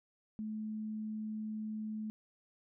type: tone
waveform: sine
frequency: 215.9 Hz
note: A3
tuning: 33 cents flat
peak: -37 dBFS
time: 0.39-2.1 s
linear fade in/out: 0 ms
effects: none